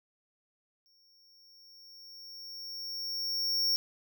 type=tone with exponential growth; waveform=square; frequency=5500 Hz; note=F8; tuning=27 cents flat; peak=-25 dBFS; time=0.86-3.76 s; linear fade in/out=0 ms; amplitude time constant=630 ms; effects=none